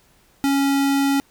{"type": "tone", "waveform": "square", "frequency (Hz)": 277.2, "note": "C#4", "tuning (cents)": 0, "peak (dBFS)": -17, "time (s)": [0.44, 1.2], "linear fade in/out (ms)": 0, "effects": ["pink hiss -57 dBFS RMS until 1.3 s"]}